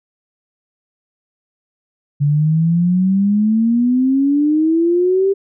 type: exponential sweep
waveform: sine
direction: up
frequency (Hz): 142 to 397.3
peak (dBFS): -11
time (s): 2.2-5.34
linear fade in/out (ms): 20
effects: none